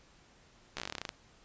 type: slowing click train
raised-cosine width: 0.2 ms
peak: -19 dBFS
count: 14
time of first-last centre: 0.77-1.091 s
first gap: 14 ms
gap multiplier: 1.09
effects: pink hiss -62 dBFS RMS until 1.44 s + resampled to 16000 Hz